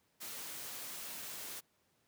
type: noise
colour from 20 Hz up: white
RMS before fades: -45 dBFS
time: 0.2-1.61 s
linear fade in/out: 20 ms
effects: pink hiss -75 dBFS RMS until 2.07 s + high-pass 100 Hz 12 dB/octave